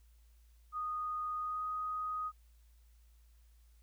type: tone with pitch glide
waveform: sine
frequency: 1237 to 1249.2 Hz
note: D#6 to D#6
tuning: -10 to +7 cents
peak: -35 dBFS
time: 0.72-2.32 s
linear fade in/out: 50 ms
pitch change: +17 cents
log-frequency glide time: 1.38-1.64 s
effects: added 57 Hz sine -60 dBFS peak until 3.82 s + white hiss -75 dBFS RMS until 3.82 s